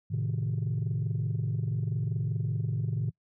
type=chord; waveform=sine; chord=A diminished; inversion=none; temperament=equal; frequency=110 / 130.81 / 155.56 Hz; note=A2 / C3 / Eb3; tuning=0 / 0 / 0 cents; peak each=-29 / -31 / -31 dBFS; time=0.1-3.11 s; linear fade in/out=20 ms; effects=noise-tail reverb RT60 0.1 s tail -26 dB re dry + tanh soft clip ceiling -23 dBFS